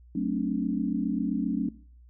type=chord; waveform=sine; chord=D dominant seventh; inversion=first; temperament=equal with one note detuned; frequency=185 / 220 / 266.4 / 293.7 Hz; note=F#3 / A3 / C4 / D4; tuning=0 / 0 / +31 / 0 cents; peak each=-31 dBFS; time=0.15-1.69 s; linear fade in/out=5 ms; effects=noise-tail reverb RT60 0.5 s tail -21 dB re dry + added 60 Hz sine -50 dBFS peak until 2.09 s